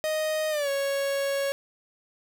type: tone with pitch glide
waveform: 45% pulse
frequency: 622.3 to 554.4 Hz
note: D#5 to C#5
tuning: 0 to 0 cents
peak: -25 dBFS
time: 0.04-1.52 s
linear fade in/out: 0 ms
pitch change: -200 cents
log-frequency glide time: 0.5-0.69 s
effects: none